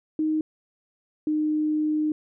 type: tone pair in turn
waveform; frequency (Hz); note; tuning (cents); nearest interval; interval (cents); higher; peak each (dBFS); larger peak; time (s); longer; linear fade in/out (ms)
sine; 311.1 / 305.9; D#4 / D#4; 0 / -29; unison; 29; first; -21; neither; 0.19-0.41 / 1.27-2.12; second; 2
effects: none